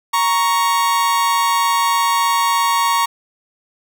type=tone pair together; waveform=40% pulse; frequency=934.2 / 1111 Hz; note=A#5 / C#6; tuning=+3 / +4 cents; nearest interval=minor third; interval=301 cents; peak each=-16 dBFS; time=0.13-3.06 s; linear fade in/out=10 ms; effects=none